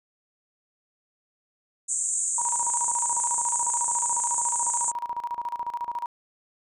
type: band-pass noise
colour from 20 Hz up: pink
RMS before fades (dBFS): -27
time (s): 1.88-4.92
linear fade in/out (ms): 20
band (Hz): 6800 to 8700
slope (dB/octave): 96
type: tone with tremolo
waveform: sine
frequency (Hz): 954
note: A#5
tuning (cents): +40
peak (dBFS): -26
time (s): 2.38-6.06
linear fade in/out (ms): 2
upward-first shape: square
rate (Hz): 14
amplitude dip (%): 80
effects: none